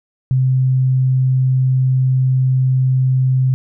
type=tone; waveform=sine; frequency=130 Hz; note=C3; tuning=11 cents flat; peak=-11 dBFS; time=0.31-3.54 s; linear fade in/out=0 ms; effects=none